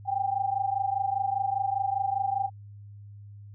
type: tone pair together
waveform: sine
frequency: 774 / 799 Hz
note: G5 / G5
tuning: -22 / +33 cents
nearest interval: minor second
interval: 55 cents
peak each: -28 dBFS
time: 0.05-2.5 s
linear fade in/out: 50 ms
effects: added 102 Hz sine -43 dBFS peak until 3.54 s